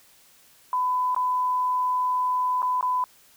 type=tone with dropouts; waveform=sine; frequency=1003 Hz; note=B5; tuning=26 cents sharp; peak=-21 dBFS; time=0.73-3.04 s; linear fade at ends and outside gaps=1 ms; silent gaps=1.147-1.163 / 2.62-2.628 / 2.81-2.827 s; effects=white hiss -56 dBFS RMS until 3.36 s